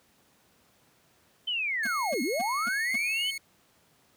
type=linear two-way sweep; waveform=sine; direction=down then up; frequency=3109 to 220 to 3109 Hz; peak=-27 dBFS; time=1.47-3.31 s; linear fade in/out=10 ms; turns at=2.22 s
type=tone with pitch glide; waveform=sawtooth; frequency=2167 to 2190 Hz; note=C#7 to C#7; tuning=-40 to -22 cents; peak=-30 dBFS; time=1.83-3.38 s; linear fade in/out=5 ms; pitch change=+18 cents; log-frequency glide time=2.2-2.65 s
type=tone bursts; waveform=square; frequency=229.3 Hz; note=A#3; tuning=28 cents flat; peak=-35 dBFS; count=5; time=1.85-2.96 s; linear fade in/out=5 ms; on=22 ms; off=250 ms
effects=pink hiss -64 dBFS RMS until 4.16 s + high-pass 100 Hz 12 dB/octave